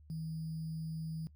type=tone with sample-and-hold; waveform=sine; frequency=159.8 Hz; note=D#3; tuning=47 cents sharp; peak=-37 dBFS; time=0.1-1.27 s; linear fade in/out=0 ms; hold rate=4900 Hz; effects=noise-tail reverb RT60 0.1 s tail -19 dB re dry + added 75 Hz sine -56 dBFS peak until 1.35 s